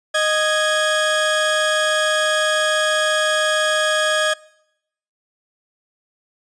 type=tone pair together; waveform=30% pulse; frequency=619.7 / 1661.2 Hz; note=D#5 / G#6; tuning=-7 / 0 cents; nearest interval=octave + perfect fourth; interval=1707 cents; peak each=-16 dBFS; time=0.14-4.34 s; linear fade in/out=10 ms; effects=noise-tail reverb RT60 0.8 s tail -23 dB re dry + resampled to 22050 Hz